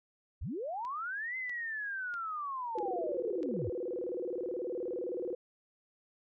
sine linear two-way sweep, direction up then down, 38.37 to 2075 to 72.9 Hz, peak -35 dBFS, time 0.41-3.7 s, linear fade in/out 10 ms, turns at 1.37 s
click train, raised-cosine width 0.2 ms, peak -35 dBFS, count 5, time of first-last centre 0.85-3.431 s, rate 1.55 Hz
sine tone with vibrato, 420.8 Hz, G#4, 23 cents sharp, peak -34 dBFS, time 2.75-5.35 s, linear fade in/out 5 ms, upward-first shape square, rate 19 Hz, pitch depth 280 cents each way
effects none

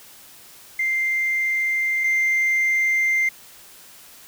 sine tone pair in turn, 2093 / 2093 Hz, C7 / C7, 0 / 0 cents, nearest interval unison, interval 0 cents, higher neither, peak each -18 / -15 dBFS, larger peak second, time 0.79-2.04 / 2.04-3.29 s, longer neither, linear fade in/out 5 ms, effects tanh soft clip ceiling -15 dBFS + white hiss -46 dBFS RMS until 4.27 s

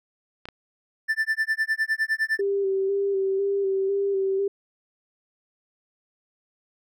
clicks, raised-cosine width 0.3 ms, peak -21 dBFS, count 2, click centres 0.455 / 0.487 s
triangle tone with tremolo, 1770 Hz, A6, 10 cents sharp, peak -17 dBFS, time 1.08-2.41 s, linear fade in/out 20 ms, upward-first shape sine, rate 9.8 Hz, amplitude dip 100%
sine tone with vibrato, 392 Hz, G4, in tune, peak -21 dBFS, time 2.39-4.48 s, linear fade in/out 5 ms, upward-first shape square, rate 2 Hz, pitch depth 25 cents each way
effects none

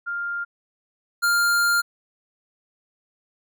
sine / square tone pair in turn, 1400 / 1400 Hz, F6 / F6, +4 / +4 cents, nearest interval unison, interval 0 cents, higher neither, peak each -25 / -18 dBFS, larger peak second, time 0.06-0.45 / 1.22-1.82 s, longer second, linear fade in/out 20 ms, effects none

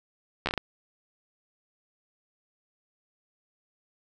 slowing click train, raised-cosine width 0.3 ms, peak -11 dBFS, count 6, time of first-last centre 0.46-0.577 s, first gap 12 ms, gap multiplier 1.34, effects none

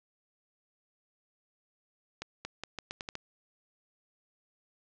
accelerating click train, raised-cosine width 0.2 ms, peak -20 dBFS, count 8, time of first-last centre 2.22-3.154 s, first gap 230 ms, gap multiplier 0.81, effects low-pass 7000 Hz 12 dB/octave

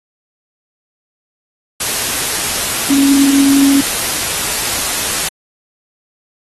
sine tone in noise, 277.2 Hz, C#4, in tune, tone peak -8 dBFS, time 2.9-3.81 s, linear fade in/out 5 ms, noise white, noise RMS -17 dBFS, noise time 1.8-5.29 s, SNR +6 dB, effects AAC 32 kbps

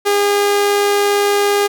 sawtooth tone with amplitude modulation, 406.8 Hz, G#4, 36 cents flat, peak -7 dBFS, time 0.05-1.68 s, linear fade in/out 20 ms, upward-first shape sine, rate 97.6 Hz, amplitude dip 25%, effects none

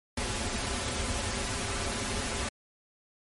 pink noise with comb filter, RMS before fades -32 dBFS, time 0.17-2.49 s, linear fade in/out 5 ms, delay 6.4 ms, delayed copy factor -0.8, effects MP3 48 kbps

